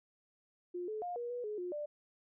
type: tone with pitch steps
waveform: sine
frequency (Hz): 354.9 / 431.1 / 709 / 478.5 / 487.7 / 422.4 / 357.4 / 592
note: F4 / A4 / F5 / A#4 / B4 / G#4 / F4 / D5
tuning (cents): +28 / -35 / +26 / +45 / -22 / +29 / +40 / +14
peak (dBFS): -37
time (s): 0.74-1.86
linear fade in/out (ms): 10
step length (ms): 140
effects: none

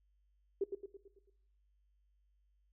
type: tone with echo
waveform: sine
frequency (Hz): 393.1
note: G4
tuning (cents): +5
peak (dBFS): -30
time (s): 0.61-0.64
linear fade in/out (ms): 5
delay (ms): 110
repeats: 6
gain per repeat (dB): -6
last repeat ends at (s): 1.3
effects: noise-tail reverb RT60 0.8 s tail -20 dB re dry + added 50 Hz sine -70 dBFS peak until 2.72 s

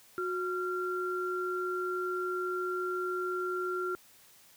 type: tone pair together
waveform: sine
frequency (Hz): 364.7 / 1377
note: F#4 / F6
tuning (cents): -25 / -25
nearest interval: octave + major seventh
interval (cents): 2300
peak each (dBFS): -33 / -34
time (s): 0.18-3.95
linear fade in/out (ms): 0
effects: white hiss -59 dBFS RMS until 4.56 s + high-pass 60 Hz 12 dB/octave

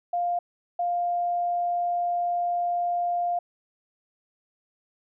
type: tone pair in turn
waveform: sine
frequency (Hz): 701 / 701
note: F5 / F5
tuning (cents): +6 / +6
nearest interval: unison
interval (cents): 0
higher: neither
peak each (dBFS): -23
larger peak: neither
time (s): 0.13-0.39 / 0.79-3.39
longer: second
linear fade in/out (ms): 5
effects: none

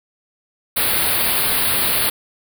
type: band-stop noise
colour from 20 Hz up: white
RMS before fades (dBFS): -18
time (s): 0.76-2.1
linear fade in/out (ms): 10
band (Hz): 4700 to 9000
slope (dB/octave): 96
effects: none

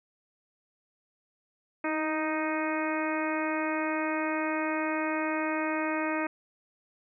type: harmonic tone with a mistuned harmonic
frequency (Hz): 311.1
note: D#4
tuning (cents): 0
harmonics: 1 / 2 / 3 / 4 / 5 / 6 / 7 / 8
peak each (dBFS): -31 / -34 / -36 / -37 / -38 / -39 / -39 / -40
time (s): 1.84-6.27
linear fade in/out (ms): 5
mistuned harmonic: 1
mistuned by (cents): +25
effects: none

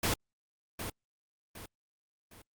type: noise with echo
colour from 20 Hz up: pink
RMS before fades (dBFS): -30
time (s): 0.03-0.14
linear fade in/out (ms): 5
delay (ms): 760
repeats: 3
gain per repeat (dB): -8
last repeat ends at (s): 2.42
effects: Opus 48 kbps

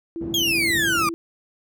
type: tone with vibrato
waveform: sine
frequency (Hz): 333.2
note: E4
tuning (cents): +19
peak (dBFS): -27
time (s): 0.16-1.14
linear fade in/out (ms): 0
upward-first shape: sine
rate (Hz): 17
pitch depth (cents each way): 8
type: band-pass noise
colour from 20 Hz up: pink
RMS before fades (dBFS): -34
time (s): 0.2-1.1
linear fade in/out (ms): 20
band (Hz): 110 to 310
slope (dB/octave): 12
type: exponential sweep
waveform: 35% pulse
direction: down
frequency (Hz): 3360 to 1174.7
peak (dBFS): -17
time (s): 0.34-1.09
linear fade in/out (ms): 2
effects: none

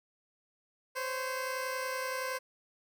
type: tone pair together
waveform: 15% pulse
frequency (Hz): 516.3 / 547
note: C5 / C#5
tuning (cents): -23 / -23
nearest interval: minor second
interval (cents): 100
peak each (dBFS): -28 / -35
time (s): 0.95-2.39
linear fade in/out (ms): 20
effects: none

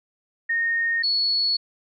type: tone pair in turn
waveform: sine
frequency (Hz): 1847 / 4393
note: A#6 / C#8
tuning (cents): -16 / -16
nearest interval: octave + minor third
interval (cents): 1500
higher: second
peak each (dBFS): -20 / -19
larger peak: second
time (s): 0.49-1.03 / 1.03-1.57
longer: neither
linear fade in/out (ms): 10
effects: none

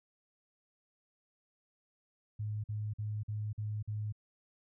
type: tone bursts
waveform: sine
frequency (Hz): 106.1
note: G#2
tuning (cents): +38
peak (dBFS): -34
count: 6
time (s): 2.39-4.125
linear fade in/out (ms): 10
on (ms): 250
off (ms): 47
effects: none

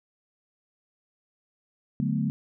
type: chord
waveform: sine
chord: B minor seventh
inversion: first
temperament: equal with one note detuned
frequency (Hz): 146.83 / 185 / 217.2 / 246.9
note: D3 / F#3 / A3 / B3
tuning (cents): 0 / 0 / -22 / 0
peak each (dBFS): -28 / -31 / -28 / -31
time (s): 2-2.3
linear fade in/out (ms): 0
effects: none

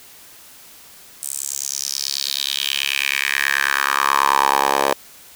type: tone with high-pass filter sweep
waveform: 10% pulse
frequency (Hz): 69.3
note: C#2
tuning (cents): 0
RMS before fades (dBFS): -20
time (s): 1.23-4.93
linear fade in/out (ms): 0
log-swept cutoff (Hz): 8800 to 630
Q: 3.7
effects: white hiss -44 dBFS RMS until 5.35 s

